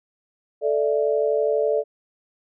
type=chord; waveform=sine; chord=A suspended fourth; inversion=none; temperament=equal; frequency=440 / 587.3 / 659.3 Hz; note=A4 / D5 / E5; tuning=0 / 0 / 0 cents; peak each=-21 / -22 / -27 dBFS; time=0.61-1.84 s; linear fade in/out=50 ms; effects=none